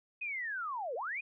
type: linear two-way sweep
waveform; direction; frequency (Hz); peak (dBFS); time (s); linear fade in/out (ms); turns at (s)
sine; down then up; 2538 to 440 to 2538; -35; 0.21-1.21; 10; 0.95
effects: none